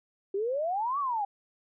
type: exponential two-way sweep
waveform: sine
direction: up then down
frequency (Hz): 380 to 1174.7 to 785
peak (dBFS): -27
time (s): 0.34-1.25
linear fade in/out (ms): 5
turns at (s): 0.99
effects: none